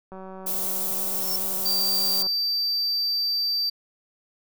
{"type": "click train", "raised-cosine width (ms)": 1, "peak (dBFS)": -27, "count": 407, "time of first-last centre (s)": [0.12, 2.268], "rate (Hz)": 189}
{"type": "noise", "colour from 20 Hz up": "violet", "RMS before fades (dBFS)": -27, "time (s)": [0.46, 2.23], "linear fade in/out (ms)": 10}
{"type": "tone with exponential growth", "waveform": "triangle", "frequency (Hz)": 5410, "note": "E8", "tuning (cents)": 44, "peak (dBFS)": -23, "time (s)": [1.05, 1.36], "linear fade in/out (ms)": 1, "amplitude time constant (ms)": 67}
{"type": "tone", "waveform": "triangle", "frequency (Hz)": 4660, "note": "D8", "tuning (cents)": -14, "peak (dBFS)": -21, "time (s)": [1.65, 3.7], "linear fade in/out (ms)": 10}
{"effects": []}